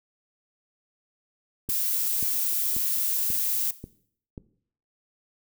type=noise; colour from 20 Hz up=violet; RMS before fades=-26 dBFS; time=1.69-3.71 s; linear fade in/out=5 ms
type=click train; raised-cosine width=3 ms; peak=-24 dBFS; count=6; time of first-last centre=1.69-4.378 s; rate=1.86 Hz
effects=noise-tail reverb RT60 0.6 s tail -17 dB re dry